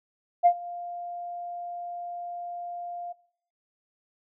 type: tone with ADSR envelope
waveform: sine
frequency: 700 Hz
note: F5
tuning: 4 cents sharp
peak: -12 dBFS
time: 0.43-3.13 s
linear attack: 30 ms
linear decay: 70 ms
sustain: -21 dB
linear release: 14 ms
effects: noise-tail reverb RT60 0.7 s tail -22 dB re dry + tanh soft clip ceiling -9 dBFS